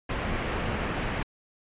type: low-pass noise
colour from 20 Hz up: pink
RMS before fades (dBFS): -30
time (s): 0.09-1.23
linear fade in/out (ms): 5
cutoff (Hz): 2800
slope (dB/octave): 24
effects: resampled to 8000 Hz